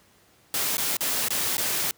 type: noise with dropouts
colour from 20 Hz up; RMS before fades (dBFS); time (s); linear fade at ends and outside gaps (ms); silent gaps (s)
white; -26; 0.54-1.91; 1; 0.77-0.78 / 0.969-1.007 / 1.284-1.305 / 1.569-1.58
effects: pink hiss -59 dBFS RMS until 1.97 s + high-pass 80 Hz 12 dB/octave